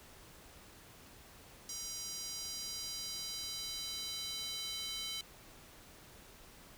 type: tone with high-pass filter sweep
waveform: square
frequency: 440 Hz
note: A4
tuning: in tune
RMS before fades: -42 dBFS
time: 1.69-5.21 s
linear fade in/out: 2 ms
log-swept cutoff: 5600 to 3500 Hz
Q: 3.1
effects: pink hiss -57 dBFS RMS until 6.77 s